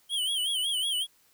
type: tone with vibrato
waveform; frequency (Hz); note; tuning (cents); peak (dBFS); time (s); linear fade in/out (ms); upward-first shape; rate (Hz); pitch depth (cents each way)
square; 3136; G7; 0; -27; 0.09-1.07; 50; sine; 5.4; 110
effects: white hiss -64 dBFS RMS until 1.33 s